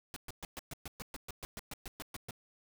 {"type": "noise bursts", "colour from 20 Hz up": "pink", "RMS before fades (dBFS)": -43, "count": 16, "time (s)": [0.14, 2.308], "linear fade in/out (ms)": 0, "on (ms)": 23, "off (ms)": 120, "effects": []}